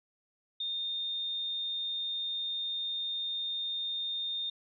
sine tone, 3646 Hz, A#7, 39 cents flat, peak -32 dBFS, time 0.6-4.5 s, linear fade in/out 5 ms, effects none

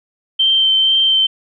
sine tone with vibrato, 3120 Hz, G7, 9 cents flat, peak -10 dBFS, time 0.39-1.27 s, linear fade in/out 10 ms, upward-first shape sine, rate 2.1 Hz, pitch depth 11 cents each way, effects none

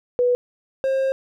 sine / triangle tone pair in turn, 491.4 / 533.9 Hz, B4 / C5, -9 / +35 cents, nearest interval minor second, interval 144 cents, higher second, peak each -15 / -16 dBFS, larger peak first, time 0.19-0.35 / 0.84-1.12 s, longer second, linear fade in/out 0 ms, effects none

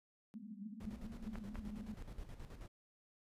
pink band-pass noise, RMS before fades -49 dBFS, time 0.34-1.94 s, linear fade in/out 0 ms, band 200 to 230 Hz, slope 96 dB/octave
brown noise with tremolo, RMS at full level -48 dBFS, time 0.8-2.68 s, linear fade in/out 5 ms, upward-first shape square, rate 9.4 Hz, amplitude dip 60%
clicks, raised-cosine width 0.5 ms, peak -34 dBFS, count 2, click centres 1.356 / 1.556 s
effects resampled to 32000 Hz

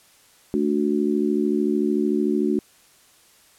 harmonic tone, 73.42 Hz, D2, in tune, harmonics 3 / 4 / 5, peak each -23 / -23 / -23 dBFS, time 0.54-2.59 s, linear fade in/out 0 ms, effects white hiss -55 dBFS RMS until 3.58 s + low-pass 12000 Hz 12 dB/octave

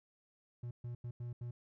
triangle tone bursts at uneven times, 120.4 Hz, B2, 44 cents flat, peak -38 dBFS, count 5, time 0.63-0.71 / 0.84-0.95 / 1.04-1.11 / 1.2-1.33 / 1.41-1.51 s, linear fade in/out 5 ms, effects none

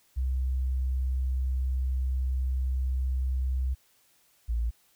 sine tone pair in turn, 64.6 / 57.55 Hz, C2 / A#1, -21 / -22 cents, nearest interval major second, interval 201 cents, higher first, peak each -25 dBFS, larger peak neither, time 0.16-3.75 / 4.48-4.71 s, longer first, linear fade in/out 20 ms, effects white hiss -65 dBFS RMS until 4.95 s

